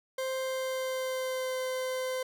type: tone with pitch glide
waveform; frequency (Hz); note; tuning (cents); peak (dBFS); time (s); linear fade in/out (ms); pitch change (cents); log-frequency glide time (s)
40% pulse; 523.3 to 515.2; C5 to C5; 0 to -27; -30; 0.18-2.23; 5; -27; 0.4-1.6
effects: none